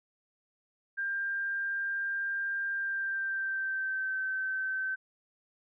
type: tone with pitch glide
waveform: sine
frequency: 1594 to 1540.6 Hz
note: G6 to G6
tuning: +28 to -30 cents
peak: -30 dBFS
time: 0.97-4.96 s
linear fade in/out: 20 ms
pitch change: -58 cents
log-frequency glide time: 2.7-4.18 s
effects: none